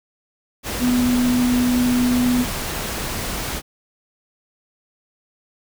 sine tone in noise, 246.9 Hz, B3, in tune, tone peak -15 dBFS, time 0.79-2.46 s, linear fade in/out 50 ms, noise pink, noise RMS -26 dBFS, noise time 0.63-3.62 s, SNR +8 dB, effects none

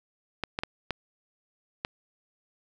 clicks, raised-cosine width 0.3 ms, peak -13 dBFS, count 5, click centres 0.437 / 0.589 / 0.635 / 0.907 / 1.849 s, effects 9-bit

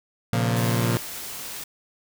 sawtooth chord, Bb minor, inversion none, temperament equal with one note detuned, 116.54 / 135.97 / 174.61 Hz, Bb2 / Db3 / F3, 0 / -33 / 0 cents, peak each -18 / -24 / -23 dBFS, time 0.33-0.97 s, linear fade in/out 0 ms
white noise, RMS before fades -35 dBFS, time 0.56-1.64 s, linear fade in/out 5 ms
effects none

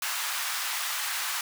pink high-pass noise, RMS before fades -31 dBFS, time 0.02-1.41 s, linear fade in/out 2 ms, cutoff 990 Hz, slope 24 dB/octave, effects none

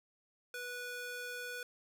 square tone with high-pass filter, 490.8 Hz, B4, 11 cents flat, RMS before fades -43 dBFS, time 0.54-1.63 s, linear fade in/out 2 ms, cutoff 980 Hz, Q 2.1, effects none

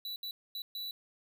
square tone bursts at uneven times, 3951 Hz, B7, in tune, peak -38 dBFS, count 4, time 0.05-0.16 / 0.23-0.31 / 0.55-0.62 / 0.75-0.91 s, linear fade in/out 2 ms, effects none

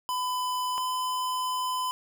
square tone pair in turn, 1004 / 1012.2 Hz, B5 / B5, +28 / +42 cents, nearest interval unison, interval 14 cents, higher second, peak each -28 dBFS, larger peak neither, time 0.09-0.78 / 0.78-1.91 s, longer second, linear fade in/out 0 ms, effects none

